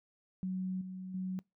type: tone with level steps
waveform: sine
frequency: 186.2 Hz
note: F#3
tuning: 11 cents sharp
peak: -33 / -40 / -34 dBFS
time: 0.43-1.39 s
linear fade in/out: 0 ms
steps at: 0.81 / 1.14 s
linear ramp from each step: 5 ms
effects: noise-tail reverb RT60 0.2 s tail -25 dB re dry